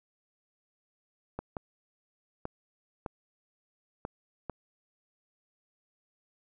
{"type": "clicks", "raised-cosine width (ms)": 1, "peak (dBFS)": -21, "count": 6, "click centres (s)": [1.39, 1.568, 2.454, 3.062, 4.051, 4.497], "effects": []}